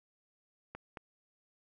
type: clicks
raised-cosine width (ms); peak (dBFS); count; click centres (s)
0.5; -28; 2; 0.75 / 0.972
effects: none